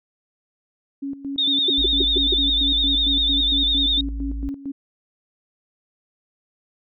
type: tone with tremolo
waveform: sine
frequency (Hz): 277.2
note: C#4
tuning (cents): 0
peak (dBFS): -25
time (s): 1.02-4.72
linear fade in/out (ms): 10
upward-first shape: square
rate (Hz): 4.4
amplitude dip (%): 75
type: tone with vibrato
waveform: sine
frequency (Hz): 3627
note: A#7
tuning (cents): -48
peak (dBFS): -17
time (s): 1.38-4.01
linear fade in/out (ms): 5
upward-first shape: sine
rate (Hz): 10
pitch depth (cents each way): 61
type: tone bursts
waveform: sine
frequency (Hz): 370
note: F#4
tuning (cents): 0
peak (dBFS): -18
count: 5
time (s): 1.68-2.34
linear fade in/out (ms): 5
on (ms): 20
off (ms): 140
type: tone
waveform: sine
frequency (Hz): 54.1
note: A1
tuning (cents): -29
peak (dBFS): -25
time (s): 1.78-4.49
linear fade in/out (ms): 0
effects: none